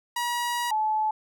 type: tone pair in turn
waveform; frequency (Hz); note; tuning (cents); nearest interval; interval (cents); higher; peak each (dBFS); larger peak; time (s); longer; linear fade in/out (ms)
sawtooth / sine; 960 / 863.5; B5 / A5; -49 / -33; major second; 184; first; -22; neither; 0.16-0.71 / 0.71-1.11; first; 5
effects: none